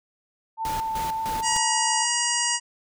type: tone with vibrato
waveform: sine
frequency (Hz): 889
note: A5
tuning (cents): +18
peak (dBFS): -25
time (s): 0.57-2.07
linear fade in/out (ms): 50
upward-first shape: sine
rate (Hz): 4.9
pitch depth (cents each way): 9
type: noise with tremolo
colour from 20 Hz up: pink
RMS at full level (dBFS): -34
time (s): 0.65-1.57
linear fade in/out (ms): 0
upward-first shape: square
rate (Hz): 3.3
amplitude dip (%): 75
type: harmonic tone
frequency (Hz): 955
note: A#5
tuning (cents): +42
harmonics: 1 / 2 / 3 / 5 / 6 / 7 / 8 / 9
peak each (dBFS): -30 / -30 / -30 / -30 / -30 / -30 / -30 / -30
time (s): 1.42-2.6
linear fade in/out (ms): 50
effects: none